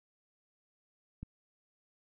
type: click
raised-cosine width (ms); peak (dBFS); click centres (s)
5; -29; 1.23
effects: none